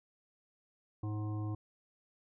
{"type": "harmonic tone with a mistuned harmonic", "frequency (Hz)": 106, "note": "G#2", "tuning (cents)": 36, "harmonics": [1, 3, 5, 7, 9, 10], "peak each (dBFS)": [-35, -42, -56, -53, -60, -53], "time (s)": [1.03, 1.55], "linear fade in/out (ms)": 5, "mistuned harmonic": 9, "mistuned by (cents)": -44, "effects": []}